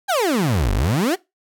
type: exponential two-way sweep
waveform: 30% pulse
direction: down then up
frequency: 838 to 44 to 406.1 Hz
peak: -14 dBFS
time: 0.08-1.16 s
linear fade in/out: 20 ms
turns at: 0.73 s
effects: noise-tail reverb RT60 0.2 s tail -21 dB re dry